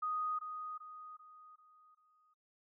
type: tone with echo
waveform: sine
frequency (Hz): 1244.5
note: D#6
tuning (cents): 0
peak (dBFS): -34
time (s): 0.02-0.39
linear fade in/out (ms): 10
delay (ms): 390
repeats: 5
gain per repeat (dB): -7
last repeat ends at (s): 2.34
effects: noise-tail reverb RT60 0.3 s tail -23 dB re dry